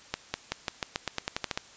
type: accelerating click train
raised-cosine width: 0.2 ms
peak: -11 dBFS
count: 13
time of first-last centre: 0.14-1.575 s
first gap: 200 ms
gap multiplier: 0.9
effects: white hiss -52 dBFS RMS until 1.76 s + resampled to 16000 Hz